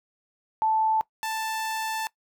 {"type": "tone pair in turn", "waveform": ["sine", "sawtooth"], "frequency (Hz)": [878, 882.4], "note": ["A5", "A5"], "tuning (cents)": [-4, 5], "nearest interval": "unison", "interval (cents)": 9, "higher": "second", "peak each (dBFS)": [-20, -24], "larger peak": "first", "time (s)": [[0.62, 1.01], [1.23, 2.07]], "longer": "second", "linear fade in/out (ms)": 0, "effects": ["noise-tail reverb RT60 0.1 s tail -20 dB re dry"]}